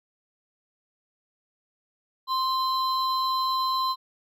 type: tone pair together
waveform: triangle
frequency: 1046 / 4048 Hz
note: C6 / B7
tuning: -1 / +42 cents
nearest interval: octave + major seventh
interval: 2343 cents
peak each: -22 / -29 dBFS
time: 2.27-3.96 s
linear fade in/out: 50 ms
effects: none